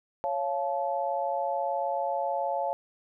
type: chord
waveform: sine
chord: Db augmented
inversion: none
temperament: just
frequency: 554.4 / 693 / 866.2 Hz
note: Db5 / F5 / A5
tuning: 0 / -14 / -27 cents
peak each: -31 dBFS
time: 0.24-2.73 s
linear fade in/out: 0 ms
effects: none